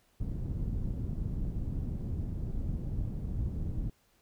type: low-pass noise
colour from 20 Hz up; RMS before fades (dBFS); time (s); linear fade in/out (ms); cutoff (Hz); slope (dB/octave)
pink; -34; 0.2-3.9; 5; 170; 12
effects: pink hiss -69 dBFS RMS until 4.21 s